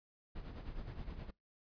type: noise with tremolo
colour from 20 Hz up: brown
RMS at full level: -43 dBFS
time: 0.35-1.31 s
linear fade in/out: 10 ms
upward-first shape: sine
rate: 9.6 Hz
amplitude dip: 60%
effects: noise-tail reverb RT60 0.2 s tail -26 dB re dry + resampled to 11025 Hz